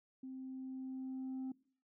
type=tone with level ramp; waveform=sine; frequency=261.6 Hz; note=C4; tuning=in tune; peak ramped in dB=-44 to -36 dBFS; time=0.23-1.52 s; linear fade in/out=5 ms; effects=noise-tail reverb RT60 0.5 s tail -23 dB re dry + tanh soft clip ceiling -38 dBFS